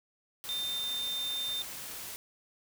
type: tone in noise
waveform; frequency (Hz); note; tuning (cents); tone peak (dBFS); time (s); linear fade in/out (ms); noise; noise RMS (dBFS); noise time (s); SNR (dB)
sine; 3600; A7; +39; -32; 0.49-1.62; 0; white; -42; 0.44-2.16; +7
effects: none